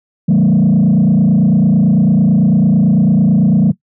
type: tone with frequency modulation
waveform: sine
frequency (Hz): 190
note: F#3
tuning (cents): +46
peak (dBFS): -5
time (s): 0.28-3.72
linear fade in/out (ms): 10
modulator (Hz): 29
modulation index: 1.5
effects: noise-tail reverb RT60 0.1 s tail -19 dB re dry + tanh soft clip ceiling -5 dBFS